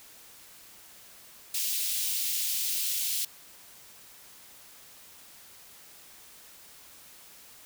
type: high-pass noise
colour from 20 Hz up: white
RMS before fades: -30 dBFS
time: 1.54-3.25 s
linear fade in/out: 5 ms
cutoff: 2700 Hz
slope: 24 dB/octave
effects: white hiss -52 dBFS RMS until 7.65 s